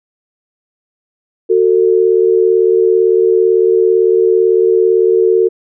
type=tone pair together; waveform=sine; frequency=370 / 447.9 Hz; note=F#4 / A4; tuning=0 / +31 cents; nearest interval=minor third; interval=331 cents; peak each=-10 dBFS; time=1.49-5.49 s; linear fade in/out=20 ms; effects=none